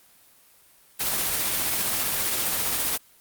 white noise with tremolo, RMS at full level -24 dBFS, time 0.99-2.98 s, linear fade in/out 20 ms, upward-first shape sine, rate 15 Hz, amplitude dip 25%, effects white hiss -56 dBFS RMS until 3.2 s + Opus 24 kbps

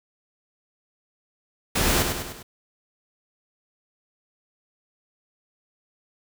pink noise with echo, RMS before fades -22 dBFS, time 1.75-2.03 s, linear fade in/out 10 ms, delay 100 ms, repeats 4, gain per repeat -5 dB, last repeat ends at 2.43 s, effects none

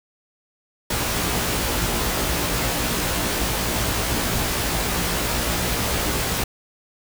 pink noise with comb filter, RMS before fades -23 dBFS, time 0.9-6.44 s, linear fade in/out 5 ms, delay 17 ms, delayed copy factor +0.95, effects none

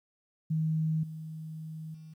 sine tone with level steps, 158.1 Hz, D#3, 28 cents sharp, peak -26 / -38 / -45 dBFS, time 0.5-2.14 s, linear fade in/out 10 ms, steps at 1.03 / 1.94 s, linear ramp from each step 5 ms, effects 11-bit

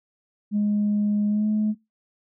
sine tone with pitch glide, 207.7 to 213.4 Hz, G#3 to G#3, 0 to +47 cents, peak -18 dBFS, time 0.51-1.75 s, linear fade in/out 50 ms, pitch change +47 cents, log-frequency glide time 1.28-1.47 s, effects noise-tail reverb RT60 0.2 s tail -22 dB re dry + tanh soft clip ceiling -16 dBFS

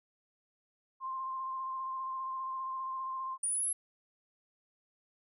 sine tone with vibrato, 1052 Hz, C6, 9 cents sharp, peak -35 dBFS, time 1-3.38 s, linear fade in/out 50 ms, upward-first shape square, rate 15 Hz, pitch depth 14 cents each way
sine linear sweep, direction up, 9280 to 11175 Hz, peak -30 dBFS, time 3.43-3.73 s, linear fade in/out 5 ms
effects none

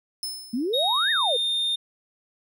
sawtooth tone with exponential decay, 5230 Hz, E8, 15 cents flat, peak -24 dBFS, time 0.23-0.88 s, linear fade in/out 1 ms, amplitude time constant 140 ms
sine exponential two-way sweep, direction up then down, 220 to 1898 to 448.2 Hz, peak -23 dBFS, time 0.53-1.37 s, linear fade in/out 10 ms, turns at 1.11 s
triangle tone with pitch glide, 3749 to 3640 Hz, A#7 to A#7, +9 to -42 cents, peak -21 dBFS, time 0.73-1.76 s, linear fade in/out 10 ms, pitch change -51 cents, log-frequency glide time 0.95-1.3 s
effects none

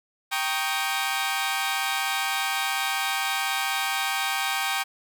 15% pulse chord, Eb dominant seventh, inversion first, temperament equal, 784 / 932.3 / 1108.7 / 1244.5 Hz, G5 / Bb5 / Db6 / Eb6, 0 / 0 / 0 / 0 cents, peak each -21 / -26 / -25 / -26 dBFS, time 0.31-4.84 s, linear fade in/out 20 ms, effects none

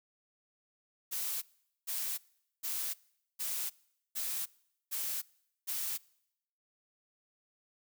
blue noise bursts, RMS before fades -36 dBFS, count 7, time 1.11-5.98 s, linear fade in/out 20 ms, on 310 ms, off 450 ms, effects noise-tail reverb RT60 0.8 s tail -24 dB re dry

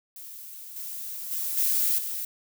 violet noise with level steps, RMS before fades -42 / -36 / -30 / -24 / -32 dBFS, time 0.16-2.25 s, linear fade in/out 2 ms, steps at 0.76 / 1.31 / 1.57 / 1.98 s, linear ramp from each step 5 ms, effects none

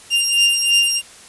sawtooth beating tone pair, 2794 / 2797 Hz, F7 / F7, 0 / +2 cents, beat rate 3 Hz, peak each -12 / -14 dBFS, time 0.1-1.02 s, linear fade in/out 50 ms, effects white hiss -42 dBFS RMS until 1.28 s + resampled to 24000 Hz

